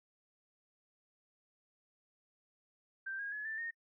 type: tone with pitch steps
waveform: sine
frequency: 1568 / 1632.7 / 1700.1 / 1770.2 / 1843.3 Hz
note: G6 / G#6 / G#6 / A6 / A#6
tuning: 0 / -30 / +40 / +10 / -20 cents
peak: -38 dBFS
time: 3.06-3.71 s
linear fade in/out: 10 ms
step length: 130 ms
effects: noise-tail reverb RT60 0.1 s tail -23 dB re dry